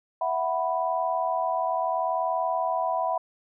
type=chord; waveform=sine; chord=E suspended second; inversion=none; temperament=equal; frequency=659.3 / 740 / 987.8 Hz; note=E5 / F#5 / B5; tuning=0 / 0 / 0 cents; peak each=-28 dBFS; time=0.21-3.18 s; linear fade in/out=5 ms; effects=none